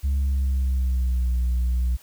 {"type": "tone with pitch glide", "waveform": "sine", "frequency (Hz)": [69, 61.47], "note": ["C#2", "B1"], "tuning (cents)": [-7, -7], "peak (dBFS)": -17, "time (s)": [0.03, 1.97], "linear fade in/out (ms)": 20, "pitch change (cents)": -200, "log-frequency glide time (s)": [0.16, 1.28], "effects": ["tanh soft clip ceiling -18 dBFS", "white hiss -52 dBFS RMS until 2.02 s"]}